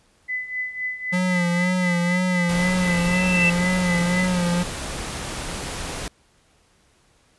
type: tone with tremolo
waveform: sine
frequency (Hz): 2008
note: B6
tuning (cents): +28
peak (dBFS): -22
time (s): 0.28-4.29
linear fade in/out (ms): 20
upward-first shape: triangle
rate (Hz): 3.9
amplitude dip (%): 80
type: tone with vibrato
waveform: square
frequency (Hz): 178.4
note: F3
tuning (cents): +37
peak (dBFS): -20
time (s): 1.12-4.64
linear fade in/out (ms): 20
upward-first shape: sine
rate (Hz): 2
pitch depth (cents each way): 48
type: tone with exponential growth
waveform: sine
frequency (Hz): 2660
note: E7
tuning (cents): +15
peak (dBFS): -15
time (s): 2.48-3.5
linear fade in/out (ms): 5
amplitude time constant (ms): 220
type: noise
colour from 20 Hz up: pink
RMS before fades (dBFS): -30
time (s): 2.49-6.08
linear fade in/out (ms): 2
effects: pink hiss -60 dBFS RMS until 7.38 s + resampled to 24000 Hz